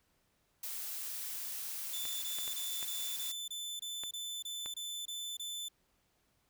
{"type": "noise", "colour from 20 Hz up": "blue", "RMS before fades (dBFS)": -41, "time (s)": [0.63, 3.32], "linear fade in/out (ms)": 5}
{"type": "tone bursts", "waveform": "sawtooth", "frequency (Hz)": 3520, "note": "A7", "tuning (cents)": 0, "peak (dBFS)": -36, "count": 12, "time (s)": [1.93, 5.685], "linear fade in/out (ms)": 5, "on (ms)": 290, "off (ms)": 25}
{"type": "clicks", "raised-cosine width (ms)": 0.3, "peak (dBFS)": -29, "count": 6, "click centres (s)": [2.054, 2.386, 2.478, 2.828, 4.036, 4.66]}
{"effects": ["pink hiss -75 dBFS RMS until 6.49 s"]}